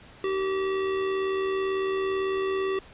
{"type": "tone with amplitude modulation", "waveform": "square", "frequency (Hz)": 384.7, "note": "G4", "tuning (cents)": -33, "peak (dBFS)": -24, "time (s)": [0.24, 2.79], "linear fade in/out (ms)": 2, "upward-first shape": "sine", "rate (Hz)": 78, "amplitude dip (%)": 35, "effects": ["pink hiss -50 dBFS RMS until 2.93 s", "resampled to 8000 Hz"]}